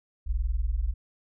sine tone pair together, 41.21 / 61.74 Hz, E1 / B1, 0 / 0 cents, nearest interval perfect fifth, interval 700 cents, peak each -27 dBFS, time 0.26-0.94 s, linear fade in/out 20 ms, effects none

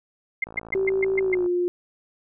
sine tone bursts, 2105 Hz, C7, 10 cents sharp, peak -20 dBFS, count 7, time 0.42-1.347 s, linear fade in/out 5 ms, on 21 ms, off 130 ms
click train, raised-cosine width 1 ms, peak -26 dBFS, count 56, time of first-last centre 0.47-1.461 s, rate 55.5 Hz
sine tone with pitch glide, 384.4 to 354.5 Hz, G4 to F4, -34 to +26 cents, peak -20 dBFS, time 0.75-1.68 s, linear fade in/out 0 ms, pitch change -140 cents, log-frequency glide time 1.22-1.45 s
effects none

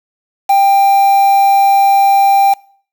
triangle tone with quantisation, 790 Hz, G5, 13 cents sharp, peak -4 dBFS, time 0.49-2.54 s, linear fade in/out 10 ms, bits 4, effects noise-tail reverb RT60 0.5 s tail -24 dB re dry

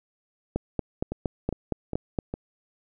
two click trains, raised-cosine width 2 ms, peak -12 / -17 dBFS, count 8 / 4, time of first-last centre 0.56-2.188 / 1.12-2.34 s, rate 4.3 / 2.46 Hz, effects none

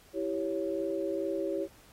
sine chord, C# diminished, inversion first, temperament equal, 329.6 / 392 / 554.4 Hz, E4 / G4 / C#5, 0 / 0 / 0 cents, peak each -34 dBFS, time 0.13-1.68 s, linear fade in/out 50 ms, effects pink hiss -59 dBFS RMS until 1.92 s + AAC 48 kbps

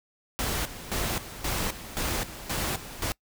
pink noise with tremolo, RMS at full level -29 dBFS, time 0.39-3.12 s, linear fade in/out 0 ms, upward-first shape square, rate 1.9 Hz, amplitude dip 75%, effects noise-tail reverb RT60 0.1 s tail -24 dB re dry

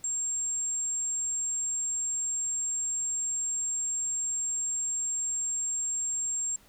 sine tone, 7459 Hz, A#8, in tune, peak -28 dBFS, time 0.04-6.56 s, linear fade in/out 2 ms, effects pink hiss -59 dBFS RMS until 6.68 s

